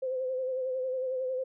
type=tone with vibrato; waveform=sine; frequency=516 Hz; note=C5; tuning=24 cents flat; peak=-29 dBFS; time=0.02-1.44 s; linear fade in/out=10 ms; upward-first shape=sine; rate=11 Hz; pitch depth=40 cents each way; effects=none